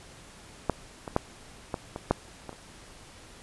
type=clicks; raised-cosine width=1 ms; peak=-9 / -21 / -8 / -15 / -20 / -7 / -23 / -30 dBFS; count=8; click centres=0.697 / 1.078 / 1.164 / 1.742 / 1.961 / 2.11 / 2.493 / 2.529 s; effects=pink hiss -50 dBFS RMS until 3.42 s + resampled to 24000 Hz